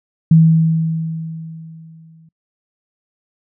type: tone with exponential decay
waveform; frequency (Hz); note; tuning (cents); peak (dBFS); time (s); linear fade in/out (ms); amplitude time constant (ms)
sine; 161.8; E3; -32; -4; 0.31-2.29; 5; 430
effects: noise-tail reverb RT60 0.1 s tail -26 dB re dry